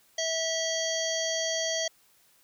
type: harmonic tone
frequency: 650 Hz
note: E5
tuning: 24 cents flat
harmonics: 1 / 3 / 5 / 7 / 9 / 10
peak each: -31 / -36 / -34 / -35 / -35 / -37 dBFS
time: 0.18-1.88 s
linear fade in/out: 5 ms
effects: white hiss -63 dBFS RMS until 2.43 s